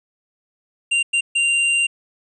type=tone bursts at uneven times; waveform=square; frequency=2778 Hz; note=F7; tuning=10 cents flat; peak=-16 dBFS; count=3; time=0.91-1.03 / 1.13-1.21 / 1.35-1.87 s; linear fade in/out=10 ms; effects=resampled to 22050 Hz